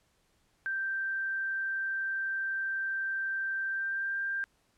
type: tone with pitch glide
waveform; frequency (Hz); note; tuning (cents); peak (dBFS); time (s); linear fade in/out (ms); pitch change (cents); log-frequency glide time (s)
sine; 1568 to 1587.1; G6 to G6; 0 to +21; -30; 0.66-4.44; 0; +21; 3.67-4.18
effects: pink hiss -71 dBFS RMS until 4.77 s + low-pass 11000 Hz 12 dB/octave